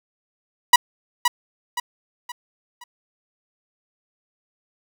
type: tone with echo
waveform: sawtooth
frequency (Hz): 973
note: B5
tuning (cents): -26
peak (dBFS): -3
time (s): 0.73-0.76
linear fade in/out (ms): 5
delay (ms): 520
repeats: 4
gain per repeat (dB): -8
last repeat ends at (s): 2.84
effects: none